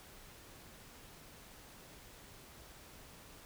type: silence
effects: pink hiss -56 dBFS RMS until 3.45 s